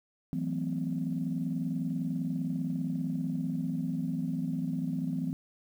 sine chord, F# half-diminished seventh, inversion third, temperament equal with one note detuned, 164.81 / 185 / 220 / 255.4 Hz, E3 / F#3 / A3 / C4, 0 / 0 / 0 / -42 cents, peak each -33 / -36 / -39 / -33 dBFS, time 0.33-5.33 s, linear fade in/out 0 ms, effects tanh soft clip ceiling -21 dBFS + 10-bit

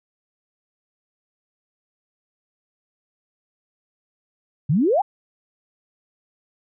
sine exponential sweep, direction up, 128.5 to 865 Hz, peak -15 dBFS, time 4.69-5.02 s, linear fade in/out 10 ms, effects none

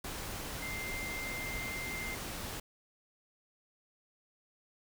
sine tone in noise, 2093 Hz, C7, in tune, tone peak -39 dBFS, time 0.62-2.15 s, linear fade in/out 5 ms, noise pink, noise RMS -41 dBFS, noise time 0.04-2.6 s, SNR -1 dB, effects none

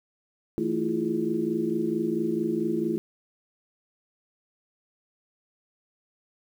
sine tone cluster, 164.3 / 222.8 / 324.9 / 349.4 / 415.9 Hz, E3 / A3 / E4 / F4 / G#4, -5 / +22 / -25 / +1 / +2 cents, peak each -36 / -30 / -29 / -28 / -35 dBFS, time 0.58-2.98 s, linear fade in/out 0 ms, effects 9-bit

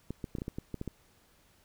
clicks, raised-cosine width 3 ms, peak -23 dBFS, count 10, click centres 0.106 / 0.242 / 0.352 / 0.385 / 0.419 / 0.481 / 0.585 / 0.743 / 0.814 / 0.877 s, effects pink hiss -65 dBFS RMS until 1.64 s

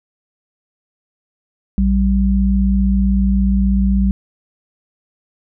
sine tone pair together, 58.1 / 194.7 Hz, A#1 / G3, -5 / -12 cents, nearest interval octave + major sixth, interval 2093 cents, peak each -14 dBFS, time 1.78-4.11 s, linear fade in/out 0 ms, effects none

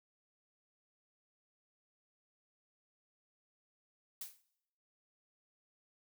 blue noise with exponential decay, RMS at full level -40 dBFS, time 4.21-4.42 s, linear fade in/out 5 ms, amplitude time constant 45 ms, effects noise-tail reverb RT60 0.8 s tail -20 dB re dry

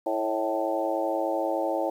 harmonic tone with a mistuned harmonic, 110 Hz, A2, in tune, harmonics 3 / 4 / 5 / 6 / 7 / 8, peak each -31 / -37 / -29 / -31 / -32 / -34 dBFS, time 0.06-1.9 s, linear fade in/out 5 ms, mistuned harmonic 6, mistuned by -44 cents, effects 9-bit

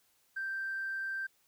triangle tone with tanh clipping, 1568 Hz, G6, in tune, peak -34 dBFS, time 0.36-1.27 s, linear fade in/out 10 ms, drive 4 dB, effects white hiss -71 dBFS RMS until 1.47 s

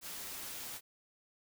white noise, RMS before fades -44 dBFS, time 0.01-0.81 s, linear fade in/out 50 ms, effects none

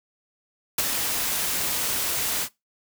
white noise with ADSR envelope, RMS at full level -21 dBFS, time 0.78-2.49 s, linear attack 5 ms, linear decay 31 ms, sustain -5 dB, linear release 70 ms, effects noise-tail reverb RT60 0.2 s tail -21 dB re dry

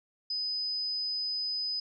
sine tone, 5010 Hz, D#8, 11 cents sharp, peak -30 dBFS, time 0.3-1.8 s, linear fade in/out 5 ms, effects none

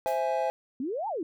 triangle chord, C augmented, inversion none, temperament equal, 523.3 / 659.3 / 830.6 Hz, C5 / E5 / G#5, 0 / 0 / 0 cents, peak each -28 dBFS, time 0.06-0.5 s, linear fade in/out 0 ms
white noise with exponential decay, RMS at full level -42 dBFS, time 0.07-0.31 s, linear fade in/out 1 ms, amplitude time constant 51 ms
sine exponential two-way sweep, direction up then down, 240 to 920 to 294.7 Hz, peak -29 dBFS, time 0.8-1.23 s, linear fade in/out 2 ms, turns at 1.08 s
effects none

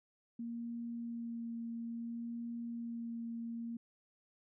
sine tone with vibrato, 233.1 Hz, A#3, in tune, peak -39 dBFS, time 0.39-3.77 s, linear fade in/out 5 ms, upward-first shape sine, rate 0.59 Hz, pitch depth 12 cents each way, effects none

